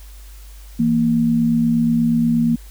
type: tone pair together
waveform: sine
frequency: 165.11 / 233.5 Hz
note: E3 / A#3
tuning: +3 / +3 cents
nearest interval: tritone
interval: 600 cents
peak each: -21 / -14 dBFS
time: 0.79-2.56 s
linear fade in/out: 10 ms
effects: added 50 Hz sine -36 dBFS peak until 2.7 s + white hiss -48 dBFS RMS until 2.7 s